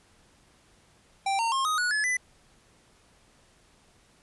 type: tone with pitch steps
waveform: square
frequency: 784 / 916.3 / 1071 / 1251.7 / 1463 / 1709.9 / 1998.5 Hz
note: G5 / A#5 / C6 / D#6 / F#6 / A6 / B6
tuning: 0 / -30 / +40 / +10 / -20 / -50 / +20 cents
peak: -25 dBFS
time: 1.26-2.17 s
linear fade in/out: 5 ms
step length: 130 ms
effects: pink hiss -61 dBFS RMS until 4.22 s + resampled to 24000 Hz